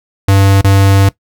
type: tone with dropouts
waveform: square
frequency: 98 Hz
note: G2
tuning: in tune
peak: -6 dBFS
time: 0.28-1.09 s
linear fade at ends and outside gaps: 5 ms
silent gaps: 0.613-0.643 s
effects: noise-tail reverb RT60 0.1 s tail -18 dB re dry